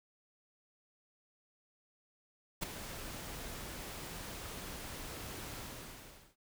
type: noise with ADSR envelope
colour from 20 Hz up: pink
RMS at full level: -34 dBFS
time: 2.61-6.36 s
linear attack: 20 ms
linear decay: 12 ms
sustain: -11 dB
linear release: 780 ms
effects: none